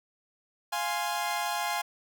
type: chord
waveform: sawtooth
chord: F minor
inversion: none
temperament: equal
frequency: 698.5 / 830.6 / 1046.5 Hz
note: F5 / Ab5 / C6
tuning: 0 / 0 / 0 cents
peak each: -30 / -28 / -31 dBFS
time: 0.72-1.82 s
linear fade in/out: 10 ms
effects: none